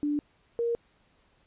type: tone pair in turn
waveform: sine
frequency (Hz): 293.7 / 468.5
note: D4 / A#4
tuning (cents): 0 / +9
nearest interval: minor sixth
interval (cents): 809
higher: second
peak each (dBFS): -25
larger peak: neither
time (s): 0.03-0.19 / 0.59-0.75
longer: neither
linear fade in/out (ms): 0
effects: pink hiss -66 dBFS RMS until 1.46 s + resampled to 8000 Hz